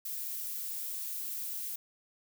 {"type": "noise", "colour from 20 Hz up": "violet", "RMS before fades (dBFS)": -38, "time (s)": [0.05, 1.76], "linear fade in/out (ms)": 5, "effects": []}